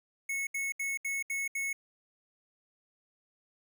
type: tone bursts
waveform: square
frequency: 2197 Hz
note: C#7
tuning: 16 cents flat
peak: -32 dBFS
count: 6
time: 0.29-1.73 s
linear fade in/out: 5 ms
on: 180 ms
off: 72 ms
effects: none